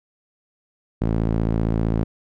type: tone with band-pass filter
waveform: sawtooth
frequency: 55.4 Hz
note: A1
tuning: 13 cents sharp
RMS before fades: -21 dBFS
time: 1.01-2.04 s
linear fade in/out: 10 ms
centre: 210 Hz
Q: 0.7
effects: none